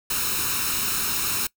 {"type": "noise with comb filter", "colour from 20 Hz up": "white", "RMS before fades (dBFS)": -25, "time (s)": [0.1, 1.47], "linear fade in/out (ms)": 5, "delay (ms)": 0.75, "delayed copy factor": 0.65, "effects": ["noise-tail reverb RT60 0.1 s tail -22 dB re dry"]}